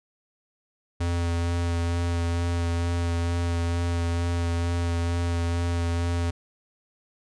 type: tone with vibrato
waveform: square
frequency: 85.6 Hz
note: F2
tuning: 34 cents flat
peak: -24 dBFS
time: 1-6.31 s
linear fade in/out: 10 ms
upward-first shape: sine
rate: 2.2 Hz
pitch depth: 13 cents each way
effects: resampled to 22050 Hz

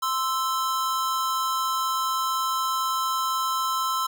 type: tone pair together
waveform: square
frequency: 1042.6 / 1318.5 Hz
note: C6 / E6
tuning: -6 / 0 cents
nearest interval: major third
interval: 406 cents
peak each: -27 dBFS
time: 0.02-4.07 s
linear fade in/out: 10 ms
effects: none

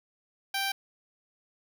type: tone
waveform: 10% pulse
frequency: 784 Hz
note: G5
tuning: in tune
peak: -20 dBFS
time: 0.54-0.72 s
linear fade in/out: 5 ms
effects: none

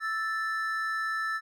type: tone pair together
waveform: triangle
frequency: 1318.5 / 1760 Hz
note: E6 / A6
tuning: 0 / 0 cents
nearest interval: perfect fourth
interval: 500 cents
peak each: -30 / -29 dBFS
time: 0-1.41 s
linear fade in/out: 50 ms
effects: none

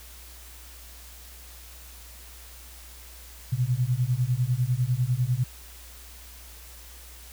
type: beating tone pair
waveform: sine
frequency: 120 / 130 Hz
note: B2 / C3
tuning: -49 / -11 cents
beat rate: 10 Hz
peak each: -25 dBFS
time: 3.52-5.44 s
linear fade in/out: 10 ms
effects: added 60 Hz sine -46 dBFS peak until 7.32 s + white hiss -48 dBFS RMS until 7.32 s

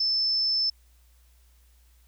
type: tone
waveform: sine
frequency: 5274 Hz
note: E8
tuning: in tune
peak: -22 dBFS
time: 0-0.7 s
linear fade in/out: 5 ms
effects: added 60 Hz sine -56 dBFS peak until 2.07 s + white hiss -66 dBFS RMS until 2.07 s

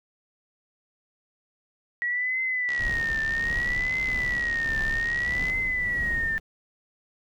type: tone with vibrato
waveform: sine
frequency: 1916 Hz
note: A#6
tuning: 47 cents sharp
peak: -24 dBFS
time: 2.02-6.38 s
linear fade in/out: 0 ms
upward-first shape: triangle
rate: 0.63 Hz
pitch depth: 130 cents each way
type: click train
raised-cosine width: 0.2 ms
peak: -21 dBFS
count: 192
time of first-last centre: 2.69-5.499 s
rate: 68 Hz
type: noise with tremolo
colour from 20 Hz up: brown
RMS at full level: -33 dBFS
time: 2.79-6.4 s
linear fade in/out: 10 ms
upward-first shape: triangle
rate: 1.6 Hz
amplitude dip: 50%
effects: none

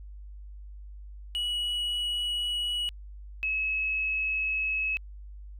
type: tone pair in turn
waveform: triangle / sine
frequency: 2924 / 2577 Hz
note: F#7 / E7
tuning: -21 / -40 cents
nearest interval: major second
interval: 219 cents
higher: first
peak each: -26 dBFS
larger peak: neither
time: 1.35-2.89 / 3.43-4.97 s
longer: neither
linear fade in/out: 0 ms
effects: added 50 Hz sine -41 dBFS peak until 5.59 s

